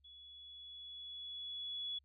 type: tone with level ramp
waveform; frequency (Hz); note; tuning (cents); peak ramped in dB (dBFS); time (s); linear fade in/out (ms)
sine; 3392; G#7; +36; -55 to -38; 0.04-1.99; 10
effects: added 69 Hz sine -70 dBFS peak until 2.04 s